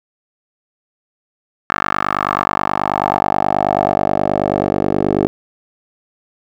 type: tone with band-pass filter sweep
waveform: 10% pulse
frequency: 49.33 Hz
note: G1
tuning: 12 cents sharp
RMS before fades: -17 dBFS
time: 1.7-5.27 s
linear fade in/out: 0 ms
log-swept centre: 1400 to 420 Hz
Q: 3.1
effects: none